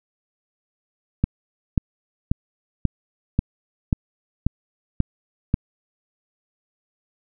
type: click train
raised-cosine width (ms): 5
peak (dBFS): -5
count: 9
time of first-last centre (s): 1.24-5.541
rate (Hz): 1.86
effects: none